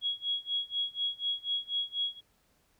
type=tone with tremolo; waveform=sine; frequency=3322 Hz; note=G#7; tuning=in tune; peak=-27 dBFS; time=0.01-2.21 s; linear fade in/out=50 ms; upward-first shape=sine; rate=4.1 Hz; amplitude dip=95%; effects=pink hiss -70 dBFS RMS until 2.79 s